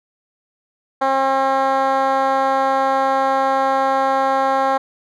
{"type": "tone with band-pass filter", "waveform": "10% pulse", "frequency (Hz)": 268.6, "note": "C4", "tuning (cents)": 46, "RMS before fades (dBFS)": -17, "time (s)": [1.01, 4.78], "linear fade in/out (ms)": 10, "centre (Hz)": 780, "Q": 1.5, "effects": []}